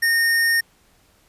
sine tone with sample-and-hold, 1838 Hz, A#6, 25 cents flat, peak -15 dBFS, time 0.02-0.61 s, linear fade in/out 10 ms, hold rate 7350 Hz, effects pink hiss -58 dBFS RMS until 1.28 s + resampled to 32000 Hz

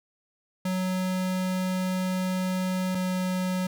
square tone pair in turn, 185.2 / 184.3 Hz, F#3 / F#3, +2 / -7 cents, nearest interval unison, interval 9 cents, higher first, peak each -26 dBFS, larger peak neither, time 0.65-2.95 / 2.95-3.67 s, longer first, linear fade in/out 5 ms, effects none

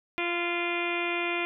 harmonic tone with a mistuned harmonic, 346.6 Hz, F4, 13 cents flat, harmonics 1 / 2 / 3 / 4 / 5 / 6 / 7 / 8 / 9 / 10, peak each -32 / -36 / -38 / -38 / -43 / -35 / -32 / -39 / -45 / -44 dBFS, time 0.18-1.45 s, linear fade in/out 0 ms, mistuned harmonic 3, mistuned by -16 cents, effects none

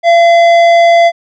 sine tone with tanh clipping, 681 Hz, F5, 44 cents flat, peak -5 dBFS, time 0.03-1.12 s, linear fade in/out 50 ms, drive 12 dB, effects none

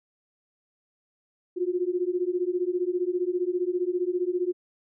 sine beating tone pair, 351.2 / 366.2 Hz, F4 / F#4, +10 / -18 cents, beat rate 15 Hz, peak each -27 dBFS, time 1.56-4.53 s, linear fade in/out 20 ms, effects none

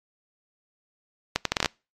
accelerating click train, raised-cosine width 0.2 ms, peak -4 dBFS, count 8, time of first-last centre 1.36-1.659 s, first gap 93 ms, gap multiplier 0.72, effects noise-tail reverb RT60 0.3 s tail -26 dB re dry + MP3 96 kbps

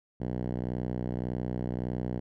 5% pulse tone with band-pass filter, 61.74 Hz, B1, in tune, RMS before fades -33 dBFS, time 0.2-2.2 s, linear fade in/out 10 ms, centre 140 Hz, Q 0.83, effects none

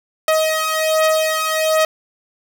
sawtooth beating tone pair, 630 / 631.3 Hz, D#5 / D#5, +21 / +25 cents, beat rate 1.3 Hz, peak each -15 / -13 dBFS, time 0.28-1.85 s, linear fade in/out 2 ms, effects none

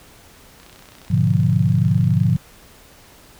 click train, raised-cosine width 0.2 ms, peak -27 dBFS, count 56, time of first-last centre 0.6-2.363 s, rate 31.2 Hz
sine chord, G# diminished seventh, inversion none, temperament equal, 103.83 / 123.47 / 146.83 / 174.61 Hz, G#2 / B2 / D3 / F3, 0 / 0 / 0 / 0 cents, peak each -19 dBFS, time 1.1-2.37 s, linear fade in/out 10 ms
effects pink hiss -47 dBFS RMS until 3.39 s

